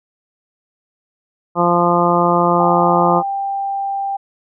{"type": "harmonic tone", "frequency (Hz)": 173.8, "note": "F3", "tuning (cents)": -8, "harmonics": [1, 2, 3, 4, 5, 6, 7], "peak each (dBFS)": [-19, -19, -19, -19, -19, -19, -19], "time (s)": [1.55, 3.23], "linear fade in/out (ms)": 50}
{"type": "tone", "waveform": "sine", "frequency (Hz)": 790, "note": "G5", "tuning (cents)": 13, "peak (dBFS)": -18, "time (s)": [2.59, 4.17], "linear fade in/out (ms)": 10}
{"effects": []}